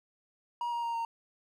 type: tone with pitch steps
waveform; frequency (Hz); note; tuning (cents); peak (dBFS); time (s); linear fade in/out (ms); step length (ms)
triangle; 953 / 942.6 / 932.3 / 922.1; A#5 / A#5 / A#5 / A#5; +38 / +19 / 0 / -19; -29; 0.61-1.05; 2; 110
effects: none